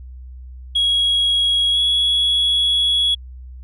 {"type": "tone with pitch glide", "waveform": "sine", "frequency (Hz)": [3313, 3357], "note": ["G#7", "G#7"], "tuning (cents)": [-5, 18], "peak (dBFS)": -12, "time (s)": [0.75, 3.15], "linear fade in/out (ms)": 10, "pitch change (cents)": 23, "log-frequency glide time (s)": [1.72, 1.78], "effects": ["tanh soft clip ceiling -12 dBFS", "added 63 Hz sine -33 dBFS peak until 3.63 s"]}